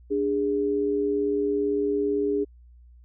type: tone pair together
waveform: sine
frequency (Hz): 292.2 / 410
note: D4 / G#4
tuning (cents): -9 / -22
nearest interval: tritone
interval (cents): 587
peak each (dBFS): -27 / -23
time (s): 0.1-2.45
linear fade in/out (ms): 20
effects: added 60 Hz sine -48 dBFS peak until 3.04 s